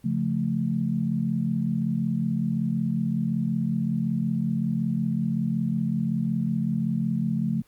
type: chord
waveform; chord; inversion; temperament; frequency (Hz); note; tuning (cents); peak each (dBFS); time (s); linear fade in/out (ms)
sine; Db augmented; none; equal; 138.59 / 174.61 / 220; Db3 / F3 / A3; 0 / 0 / 0; -29 / -27 / -26; 0.04-7.62; 10
effects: pink hiss -61 dBFS RMS until 7.67 s + Opus 32 kbps